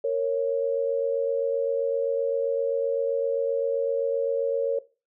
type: tone pair together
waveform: sine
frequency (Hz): 463.3 / 551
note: A#4 / C#5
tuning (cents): -11 / -11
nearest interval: minor third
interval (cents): 300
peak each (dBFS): -25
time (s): 0.04-4.79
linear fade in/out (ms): 5
effects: noise-tail reverb RT60 0.3 s tail -18 dB re dry